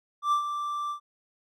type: tone with ADSR envelope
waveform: triangle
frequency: 1174.7 Hz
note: D6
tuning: in tune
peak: -18 dBFS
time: 0.22-1 s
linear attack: 99 ms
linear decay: 100 ms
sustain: -9 dB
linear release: 96 ms
effects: none